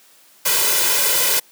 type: noise with comb filter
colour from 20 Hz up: white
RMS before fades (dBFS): -17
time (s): 0.45-1.4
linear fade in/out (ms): 10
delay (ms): 2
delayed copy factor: +0.85
effects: white hiss -51 dBFS RMS until 1.51 s + high-pass 200 Hz 12 dB/octave